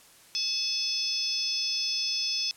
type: harmonic tone with a mistuned harmonic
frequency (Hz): 863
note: A5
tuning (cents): -34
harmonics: 3 / 4 / 5 / 6 / 7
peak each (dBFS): -37 / -36 / -37 / -28 / -38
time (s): 0.35-2.51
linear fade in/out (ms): 0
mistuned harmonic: 5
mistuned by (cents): +39
effects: white hiss -55 dBFS RMS until 2.56 s + low-pass 12000 Hz 12 dB/octave